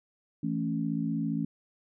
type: chord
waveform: sine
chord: A major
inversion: second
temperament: equal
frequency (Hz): 164.81 / 220 / 277.2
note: E3 / A3 / C#4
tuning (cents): 0 / 0 / 0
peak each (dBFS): -32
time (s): 0.43-1.45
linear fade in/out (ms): 5
effects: none